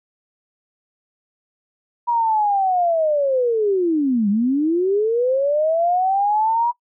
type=linear two-way sweep; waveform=sine; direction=down then up; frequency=963 to 196 to 963 Hz; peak=-15 dBFS; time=2.07-6.72 s; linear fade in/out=20 ms; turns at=4.29 s; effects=noise-tail reverb RT60 0.1 s tail -21 dB re dry